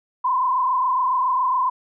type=tone with frequency modulation; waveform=sine; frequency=1022 Hz; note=C6; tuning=41 cents flat; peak=-17 dBFS; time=0.24-1.7 s; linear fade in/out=10 ms; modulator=27.2 Hz; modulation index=1.6; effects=none